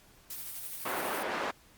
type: noise with tremolo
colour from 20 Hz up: blue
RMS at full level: -39 dBFS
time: 0.3-1.23 s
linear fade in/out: 5 ms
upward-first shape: sine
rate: 12 Hz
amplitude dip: 35%
type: band-pass noise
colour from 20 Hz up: white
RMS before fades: -34 dBFS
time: 0.85-1.51 s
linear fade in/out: 5 ms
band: 290 to 1400 Hz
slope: 12 dB/octave
effects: pink hiss -60 dBFS RMS until 1.77 s + Opus 48 kbps